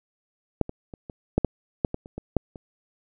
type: clicks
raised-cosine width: 2 ms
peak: -7 / -20 / -25 / -24 / -6 / -7 / -7 / -15 / -28 / -20 / -6 / -26 dBFS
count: 12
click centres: 0.613 / 0.694 / 0.938 / 1.098 / 1.38 / 1.447 / 1.848 / 1.944 / 2.059 / 2.18 / 2.367 / 2.558 s
effects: none